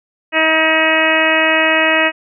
harmonic tone with a mistuned harmonic, 317.9 Hz, D#4, 37 cents sharp, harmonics 1 / 2 / 3 / 4 / 5 / 6 / 7 / 8 / 9, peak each -21 / -17 / -22 / -22 / -21 / -16 / -22 / -17 / -22 dBFS, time 0.32-2.12 s, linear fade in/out 50 ms, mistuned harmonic 9, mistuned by +17 cents, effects none

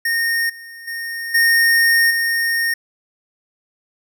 square tone with level steps, 1843 Hz, A#6, 20 cents flat, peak -17 / -35 / -25 / -12 / -17 dBFS, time 0.05-2.74 s, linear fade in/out 5 ms, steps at 0.49 / 0.87 / 1.34 / 2.1 s, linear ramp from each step 10 ms, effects none

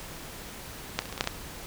clicks, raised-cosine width 0.2 ms, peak -7 / -24 / -22 / -27 / -20 / -18 / -6 / -18 / -9 dBFS, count 9, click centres 0.99 / 1.021 / 1.056 / 1.092 / 1.126 / 1.178 / 1.209 / 1.241 / 1.274 s, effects pink hiss -42 dBFS RMS until 1.66 s

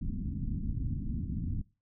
pink low-pass noise, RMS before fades -34 dBFS, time 0.01-1.62 s, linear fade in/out 10 ms, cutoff 270 Hz, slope 48 dB/octave, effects noise-tail reverb RT60 0.3 s tail -20 dB re dry

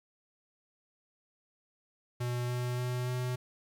square tone with pitch steps, 122.4 / 123.39 / 124.4 / 125.41 Hz, B2 / B2 / B2 / B2, -15 / -1 / +13 / +27 cents, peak -32 dBFS, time 2.2-3.36 s, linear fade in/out 10 ms, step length 290 ms, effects 11-bit

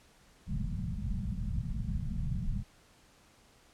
pink low-pass noise, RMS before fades -34 dBFS, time 0.46-2.64 s, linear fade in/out 50 ms, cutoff 220 Hz, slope 96 dB/octave, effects pink hiss -62 dBFS RMS until 3.73 s + low-pass 10000 Hz 12 dB/octave

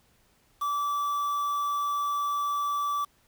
triangle tone with quantisation, 1158 Hz, D6, 25 cents flat, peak -24 dBFS, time 0.61-3.05 s, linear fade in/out 10 ms, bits 7, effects pink hiss -65 dBFS RMS until 3.27 s

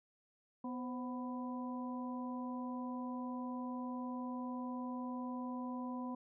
harmonic tone with a mistuned harmonic, 248.8 Hz, B3, 13 cents sharp, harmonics 1 / 2 / 3 / 4, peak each -40 / -51 / -52 / -47 dBFS, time 0.64-6.15 s, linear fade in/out 5 ms, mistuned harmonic 2, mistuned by +84 cents, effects none

